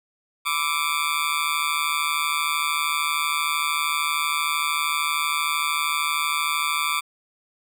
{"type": "tone with amplitude modulation", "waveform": "20% pulse", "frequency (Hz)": 1169, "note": "D6", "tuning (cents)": -8, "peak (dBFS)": -13, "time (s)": [0.45, 7.01], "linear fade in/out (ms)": 20, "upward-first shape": "sine", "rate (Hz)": 153, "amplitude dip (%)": 90, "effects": ["9-bit"]}